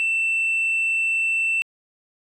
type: tone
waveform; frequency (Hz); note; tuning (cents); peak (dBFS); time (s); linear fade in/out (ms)
sine; 2676; E7; +25; -17; 0-1.62; 0
effects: tanh soft clip ceiling -17 dBFS